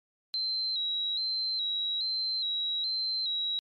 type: tone with vibrato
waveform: sine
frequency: 3985 Hz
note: B7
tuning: 15 cents sharp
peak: -28 dBFS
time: 0.34-3.59 s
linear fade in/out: 0 ms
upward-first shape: square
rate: 1.2 Hz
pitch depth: 52 cents each way
effects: MP3 64 kbps